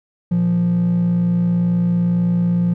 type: tone pair together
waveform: triangle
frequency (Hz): 116.54 / 174.43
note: A#2 / F3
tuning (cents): 0 / -2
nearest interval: perfect fifth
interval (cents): 698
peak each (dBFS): -21 / -11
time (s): 0.31-2.74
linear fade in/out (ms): 10
effects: tanh soft clip ceiling -10 dBFS